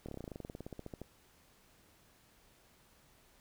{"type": "slowing click train", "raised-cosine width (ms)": 2, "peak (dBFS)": -30, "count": 21, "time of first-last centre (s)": [0.06, 1.016], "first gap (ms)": 26, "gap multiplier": 1.06, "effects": ["pink hiss -66 dBFS RMS until 3.4 s"]}